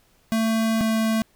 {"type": "tone pair in turn", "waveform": "square", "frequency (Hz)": [223.4, 221.9], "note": ["A3", "A3"], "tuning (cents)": [27, 15], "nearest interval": "unison", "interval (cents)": 12, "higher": "first", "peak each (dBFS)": -20, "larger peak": "neither", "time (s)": [[0.32, 0.81], [0.81, 1.22]], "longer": "first", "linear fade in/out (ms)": 0, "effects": ["pink hiss -61 dBFS RMS until 1.35 s"]}